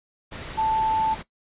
sine tone in noise, 880 Hz, A5, in tune, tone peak -20 dBFS, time 0.57-1.15 s, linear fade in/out 20 ms, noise pink, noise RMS -36 dBFS, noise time 0.31-1.23 s, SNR +13 dB, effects noise-tail reverb RT60 0.1 s tail -17 dB re dry + resampled to 8000 Hz

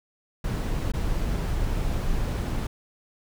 brown noise with dropouts, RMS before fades -26 dBFS, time 0.44-2.67 s, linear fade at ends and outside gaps 5 ms, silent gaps 0.919-0.936 s, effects none

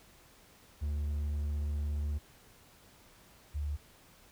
triangle / sine tone pair in turn, 73.6 / 73.29 Hz, D2 / D2, +4 / -3 cents, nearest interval unison, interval 7 cents, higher first, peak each -29 / -32 dBFS, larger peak first, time 0.81-2.19 / 3.54-3.77 s, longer first, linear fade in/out 20 ms, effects pink hiss -60 dBFS RMS until 4.31 s

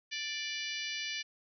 harmonic tone, 587.3 Hz, D5, in tune, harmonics 3 / 4 / 5 / 6 / 7 / 8 / 9 / 10, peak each -44 / -40 / -42 / -45 / -46 / -44 / -50 / -47 dBFS, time 0.11-1.23 s, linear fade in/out 20 ms, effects none

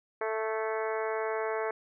harmonic tone with a mistuned harmonic, 220 Hz, A3, in tune, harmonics 2 / 3 / 4 / 5 / 6 / 7 / 8 / 9 / 10, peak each -32 / -36 / -38 / -40 / -42 / -43 / -44 / -45 / -46 dBFS, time 0.21-1.71 s, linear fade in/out 2 ms, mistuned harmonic 8, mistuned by -22 cents, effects none

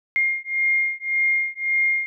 sine beating tone pair, 2124 / 2125.8 Hz, C7 / C7, +25 / +27 cents, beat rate 1.8 Hz, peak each -22 dBFS, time 0.16-2.06 s, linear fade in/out 0 ms, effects none

